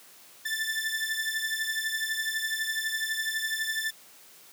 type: beating tone pair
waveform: sawtooth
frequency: 1760 / 1772 Hz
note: A6 / A6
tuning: 0 / +12 cents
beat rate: 12 Hz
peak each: -28 dBFS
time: 0.45-3.91 s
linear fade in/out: 10 ms
effects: white hiss -53 dBFS RMS until 4.52 s + high-pass 150 Hz 12 dB/octave